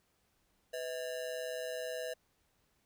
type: ring-modulated tone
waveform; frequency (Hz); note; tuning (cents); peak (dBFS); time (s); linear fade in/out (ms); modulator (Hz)
square; 570; C#5; +48; -35; 0.73-2.14; 10; 69.3
effects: pink hiss -75 dBFS RMS until 2.85 s